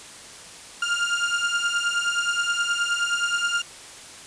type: beating tone pair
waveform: 30% pulse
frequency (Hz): 1399 / 1408.5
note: F6 / F6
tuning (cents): +3 / +14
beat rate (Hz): 9.5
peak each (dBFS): -23 / -22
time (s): 0.82-3.62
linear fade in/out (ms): 5
effects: white hiss -42 dBFS RMS until 4.26 s + resampled to 22050 Hz